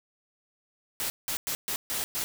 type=noise bursts at uneven times; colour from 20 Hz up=white; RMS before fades=-31 dBFS; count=6; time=1-1.1 / 1.28-1.37 / 1.47-1.55 / 1.68-1.76 / 1.9-2.04 / 2.15-2.24 s; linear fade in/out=0 ms; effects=none